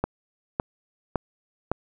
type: click train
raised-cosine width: 1 ms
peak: -9 dBFS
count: 4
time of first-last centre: 0.04-1.716 s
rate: 1.79 Hz
effects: none